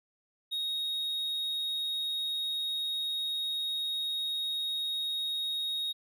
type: tone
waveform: triangle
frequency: 3752 Hz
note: A#7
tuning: 11 cents sharp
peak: -29 dBFS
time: 0.51-5.93 s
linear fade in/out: 20 ms
effects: none